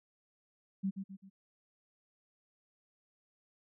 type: tone with echo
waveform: sine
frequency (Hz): 193.4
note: G3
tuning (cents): -23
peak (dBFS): -30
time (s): 0.83-0.91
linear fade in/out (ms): 20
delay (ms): 130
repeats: 3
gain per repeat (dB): -7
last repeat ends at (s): 1.3
effects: none